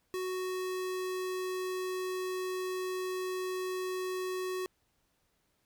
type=tone; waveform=square; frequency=370.2 Hz; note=F#4; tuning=1 cent sharp; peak=-34 dBFS; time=0.14-4.66 s; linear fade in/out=0 ms; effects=pink hiss -75 dBFS RMS until 5.65 s